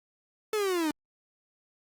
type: linear sweep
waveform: 45% pulse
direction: down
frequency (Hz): 440 to 293.5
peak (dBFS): -26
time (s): 0.53-0.91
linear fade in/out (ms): 2
effects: Opus 48 kbps